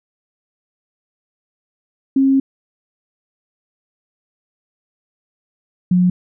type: tone pair in turn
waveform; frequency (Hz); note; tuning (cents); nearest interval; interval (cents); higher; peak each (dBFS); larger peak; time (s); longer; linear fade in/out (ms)
sine; 270 / 180.2; C#4 / F#3; -45 / -45; perfect fifth; 700; first; -10; neither; 2.16-2.4 / 5.91-6.1; first; 5
effects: none